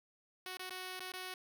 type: tone with dropouts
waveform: 5% pulse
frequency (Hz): 370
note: F#4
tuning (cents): 0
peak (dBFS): -31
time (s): 0.46-1.34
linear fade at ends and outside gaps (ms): 2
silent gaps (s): 0.571-0.594 / 0.696-0.706 / 0.995-1.004 / 1.12-1.137
effects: none